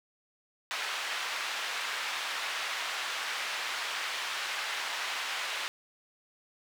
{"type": "band-pass noise", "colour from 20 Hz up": "white", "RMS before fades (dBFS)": -35, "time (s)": [0.71, 5.68], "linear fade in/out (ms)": 0, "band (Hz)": [920, 3000], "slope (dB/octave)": 12, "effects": []}